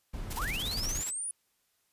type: noise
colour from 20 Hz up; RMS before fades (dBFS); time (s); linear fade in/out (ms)
brown; -37; 0.13-1.02; 10
type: noise with tremolo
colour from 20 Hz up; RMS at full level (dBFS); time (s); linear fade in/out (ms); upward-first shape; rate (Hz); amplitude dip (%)
white; -39; 0.3-1.11; 10; square; 17; 55
type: linear sweep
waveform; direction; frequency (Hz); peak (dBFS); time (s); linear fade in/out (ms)
sine; up; 830.6 to 9956; -33; 0.37-1.31; 2
effects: white hiss -74 dBFS RMS until 1.92 s + resampled to 32000 Hz